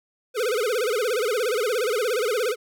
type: tone with vibrato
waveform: square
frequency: 460.3 Hz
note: A#4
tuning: 22 cents flat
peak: -22 dBFS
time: 0.34-2.56 s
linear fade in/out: 50 ms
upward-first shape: sine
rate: 17 Hz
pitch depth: 200 cents each way
effects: none